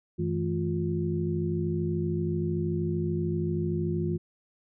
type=tone cluster; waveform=sine; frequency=93.8 / 161.6 / 214.7 / 353.3 Hz; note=F#2 / E3 / A3 / F4; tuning=+24 / -34 / -42 / +20 cents; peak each=-33 / -29 / -35 / -31 dBFS; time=0.18-4.18 s; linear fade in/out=20 ms; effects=none